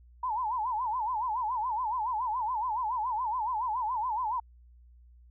sine tone with vibrato, 932.3 Hz, A#5, in tune, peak -28 dBFS, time 0.23-4.4 s, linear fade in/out 5 ms, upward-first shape sine, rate 7.1 Hz, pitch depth 180 cents each way, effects added 60 Hz sine -53 dBFS peak until 5.3 s

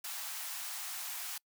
white high-pass noise, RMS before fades -41 dBFS, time 0.04-1.38 s, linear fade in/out 5 ms, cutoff 690 Hz, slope 48 dB/octave, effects noise-tail reverb RT60 0.1 s tail -26 dB re dry

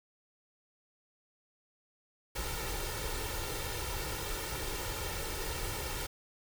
pink noise with comb filter, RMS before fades -37 dBFS, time 2.35-6.07 s, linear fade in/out 10 ms, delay 2.2 ms, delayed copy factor +0.7, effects none

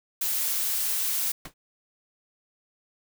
blue noise, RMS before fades -27 dBFS, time 0.21-1.32 s, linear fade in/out 5 ms
pink noise with exponential decay, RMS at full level -34 dBFS, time 1.45-1.54 s, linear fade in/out 5 ms, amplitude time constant 19 ms
effects none

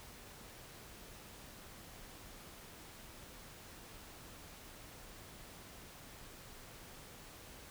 silence, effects pink hiss -54 dBFS RMS until 7.7 s

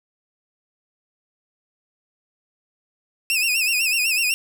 sawtooth tone with vibrato, 2607 Hz, E7, 20 cents flat, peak -15 dBFS, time 3.3-4.34 s, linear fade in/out 0 ms, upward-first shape sine, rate 8 Hz, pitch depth 110 cents each way, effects none

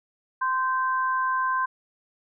sine tone pair together, 1038 / 1555.2 Hz, C6 / G6, -14 / -14 cents, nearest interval perfect fifth, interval 700 cents, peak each -23 / -28 dBFS, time 0.41-1.66 s, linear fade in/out 10 ms, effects none

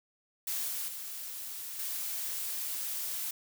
blue noise with level steps, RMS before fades -34 / -36 / -41 / -36 dBFS, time 0.47-3.31 s, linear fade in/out 5 ms, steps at 0.68 / 0.88 / 1.79 s, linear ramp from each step 2 ms, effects none

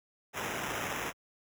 blue noise with sample-and-hold, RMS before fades -36 dBFS, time 0.33-1.13 s, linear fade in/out 50 ms, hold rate 4410 Hz, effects high-pass 60 Hz 12 dB/octave

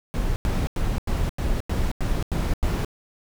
brown noise bursts, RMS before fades -23 dBFS, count 9, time 0.14-2.848 s, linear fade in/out 0 ms, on 220 ms, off 91 ms, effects none

